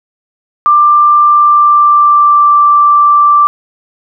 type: tone with pitch glide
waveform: sine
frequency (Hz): 1185 to 1172.7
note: D6 to D6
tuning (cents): +15 to -3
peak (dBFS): -3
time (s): 0.66-3.47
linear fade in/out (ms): 0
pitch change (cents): -18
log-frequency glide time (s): 1.21-2.56
effects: none